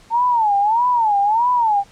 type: tone with vibrato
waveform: sine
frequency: 891 Hz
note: A5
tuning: 22 cents sharp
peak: -13 dBFS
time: 0.1-1.84 s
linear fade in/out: 50 ms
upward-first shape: sine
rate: 1.6 Hz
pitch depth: 190 cents each way
effects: pink hiss -49 dBFS RMS until 1.91 s + low-pass 8000 Hz 12 dB/octave